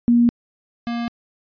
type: tone pair in turn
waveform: sine / square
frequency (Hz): 237.8 / 235.6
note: A#3 / A#3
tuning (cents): +35 / +19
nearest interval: unison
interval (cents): 16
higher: first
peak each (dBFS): -11 / -23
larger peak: first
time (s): 0.08-0.29 / 0.87-1.08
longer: neither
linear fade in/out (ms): 0
effects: resampled to 11025 Hz